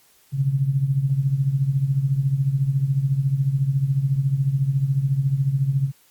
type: tone with tremolo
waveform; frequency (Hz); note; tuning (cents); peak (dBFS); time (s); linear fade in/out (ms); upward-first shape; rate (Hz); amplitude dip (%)
sine; 136.7; C#3; -24; -14; 0.32-5.92; 50; triangle; 14; 80
effects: white hiss -57 dBFS RMS until 6.1 s + Opus 48 kbps